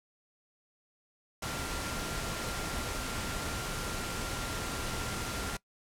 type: tone in noise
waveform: sine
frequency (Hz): 1385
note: F6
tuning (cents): -15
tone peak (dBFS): -43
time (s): 1.42-5.57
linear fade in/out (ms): 5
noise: pink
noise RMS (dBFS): -36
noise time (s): 1.42-5.57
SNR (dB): -10
effects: noise-tail reverb RT60 0.1 s tail -21 dB re dry + low-pass 11000 Hz 12 dB/octave